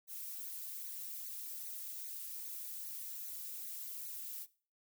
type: noise with flanger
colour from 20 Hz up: violet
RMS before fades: -45 dBFS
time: 0.07-4.47 s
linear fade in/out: 50 ms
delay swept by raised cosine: 0.47 to 3.47 ms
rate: 2.5 Hz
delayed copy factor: +0.75
effects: noise-tail reverb RT60 0.4 s tail -19 dB re dry